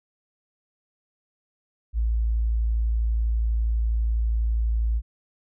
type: tone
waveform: sine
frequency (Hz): 56.1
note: A1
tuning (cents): +34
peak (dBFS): -20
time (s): 1.93-5.02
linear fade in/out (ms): 50
effects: none

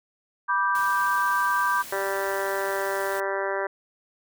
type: chord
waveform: sine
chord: G major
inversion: first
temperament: just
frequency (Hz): 980 / 1176 / 1568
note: B5 / D6 / G6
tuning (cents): -14 / +2 / 0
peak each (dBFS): -25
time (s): 0.48-1.83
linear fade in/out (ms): 20
type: noise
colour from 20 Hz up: white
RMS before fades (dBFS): -40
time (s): 0.75-3.2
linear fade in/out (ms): 0
type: harmonic tone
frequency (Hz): 195.7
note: G3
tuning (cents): -3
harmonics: 2 / 3 / 4 / 5 / 6 / 7 / 8 / 9 / 10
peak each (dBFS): -30 / -30 / -36 / -33 / -38 / -37 / -34 / -36 / -39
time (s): 1.92-3.67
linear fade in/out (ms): 5
effects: none

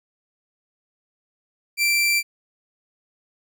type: tone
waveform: sawtooth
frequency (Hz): 2349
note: D7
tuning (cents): 0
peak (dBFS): -14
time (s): 1.77-2.23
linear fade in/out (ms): 50
effects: none

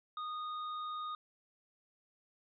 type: tone with tanh clipping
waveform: sine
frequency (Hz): 1235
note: D#6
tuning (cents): -13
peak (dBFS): -40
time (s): 0.17-1.15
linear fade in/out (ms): 2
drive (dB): 12
effects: resampled to 11025 Hz

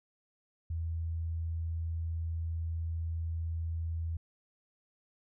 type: tone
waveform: sine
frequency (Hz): 82.3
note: E2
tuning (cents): -2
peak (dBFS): -32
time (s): 0.7-4.17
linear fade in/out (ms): 5
effects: none

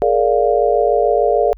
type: chord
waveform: sine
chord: Bb dominant seventh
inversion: third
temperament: just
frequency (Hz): 419.5 / 466.2 / 582.7 / 699.2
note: Ab4 / Bb4 / D5 / F5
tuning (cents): +17 / 0 / -14 / +2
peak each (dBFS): -17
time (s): 0.02-1.53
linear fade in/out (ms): 0
effects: added 46 Hz sine -36 dBFS peak until 1.57 s

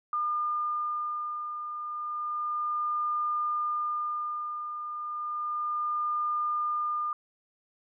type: beating tone pair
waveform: sine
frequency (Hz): 1208 / 1208.32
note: D6 / D6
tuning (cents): +48 / +49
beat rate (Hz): 0.32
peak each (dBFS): -37 / -29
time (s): 0.13-7.13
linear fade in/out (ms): 2
effects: none

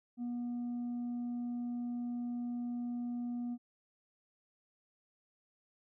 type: tone with tanh clipping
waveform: triangle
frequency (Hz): 241.4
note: B3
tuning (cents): -39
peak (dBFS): -36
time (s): 0.17-3.58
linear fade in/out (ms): 50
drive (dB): 7
effects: none

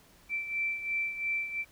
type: beating tone pair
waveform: sine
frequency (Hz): 2336 / 2338.9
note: D7 / D7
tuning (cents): -10 / -8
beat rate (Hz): 2.9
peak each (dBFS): -31 / -37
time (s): 0.29-1.65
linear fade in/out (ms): 50
effects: pink hiss -60 dBFS RMS until 1.71 s

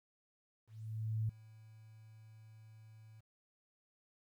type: tone with ADSR envelope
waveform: sine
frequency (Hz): 110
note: A2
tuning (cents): 0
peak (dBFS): -32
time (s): 0.67-3.21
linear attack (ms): 620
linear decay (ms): 5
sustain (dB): -23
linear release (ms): 14
effects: 12-bit

